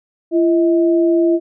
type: tone pair together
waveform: sine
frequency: 339.2 / 636.5 Hz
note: E4 / D#5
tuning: +50 / +39 cents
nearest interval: major seventh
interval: 1089 cents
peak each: -11 / -20 dBFS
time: 0.31-1.4 s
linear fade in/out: 50 ms
effects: none